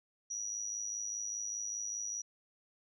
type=tone with amplitude modulation; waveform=sine; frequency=5820 Hz; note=F#8; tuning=29 cents flat; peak=-33 dBFS; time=0.3-2.22 s; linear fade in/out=10 ms; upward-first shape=sine; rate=105 Hz; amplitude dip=65%; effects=tanh soft clip ceiling -29 dBFS